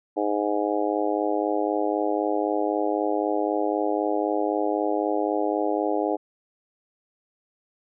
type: harmonic tone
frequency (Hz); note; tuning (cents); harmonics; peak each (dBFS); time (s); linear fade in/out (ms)
103.9; G#2; +1; 3 / 4 / 5 / 6 / 7 / 8; -27 / -28 / -29 / -30 / -30 / -31; 0.16-6.17; 20
effects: none